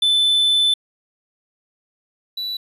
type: tone pair in turn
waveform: triangle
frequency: 3516 / 3952 Hz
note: A7 / B7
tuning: -2 / 0 cents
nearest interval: major second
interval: 202 cents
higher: second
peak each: -12 / -22 dBFS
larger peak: first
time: 0.02-0.74 / 2.37-2.57 s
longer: first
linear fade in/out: 5 ms
effects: resampled to 32000 Hz + 9-bit